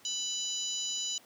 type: harmonic tone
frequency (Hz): 991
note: B5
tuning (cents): +6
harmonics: 3 / 4 / 5 / 6 / 7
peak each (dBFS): -37 / -39 / -44 / -41 / -36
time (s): 0.05-1.18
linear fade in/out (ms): 2
effects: pink hiss -59 dBFS RMS until 1.25 s + high-pass 200 Hz 12 dB/octave